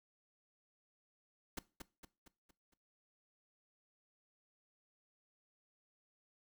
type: noise with echo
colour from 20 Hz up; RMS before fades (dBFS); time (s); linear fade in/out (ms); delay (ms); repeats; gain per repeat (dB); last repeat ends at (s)
pink; -42; 1.57-1.59; 5; 230; 5; -6; 2.74
effects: noise-tail reverb RT60 0.3 s tail -19 dB re dry